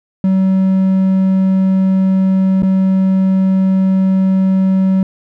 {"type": "tone with dropouts", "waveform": "triangle", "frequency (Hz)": 190, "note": "F#3", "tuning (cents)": 46, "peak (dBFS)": -7, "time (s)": [0.24, 5.03], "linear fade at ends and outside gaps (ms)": 2, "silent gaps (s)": [2.622, 2.631], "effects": []}